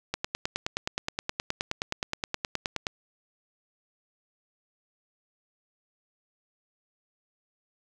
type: click train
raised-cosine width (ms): 0.2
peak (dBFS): -11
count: 27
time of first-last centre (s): 0.14-2.868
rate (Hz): 9.53
effects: none